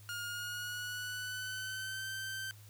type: tone with pitch glide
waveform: sawtooth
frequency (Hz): 1423 to 1551.8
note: F6 to G6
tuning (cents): +32 to -18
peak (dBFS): -35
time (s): 0.09-2.51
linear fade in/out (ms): 0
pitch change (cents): +150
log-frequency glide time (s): 0.24-2.09
effects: added 104 Hz sine -53 dBFS peak until 2.69 s + white hiss -61 dBFS RMS until 2.69 s